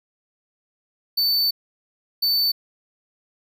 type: tone bursts at uneven times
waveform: square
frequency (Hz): 4526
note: C#8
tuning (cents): +35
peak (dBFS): -18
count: 2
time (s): 1.17-1.51 / 2.22-2.52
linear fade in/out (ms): 10
effects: none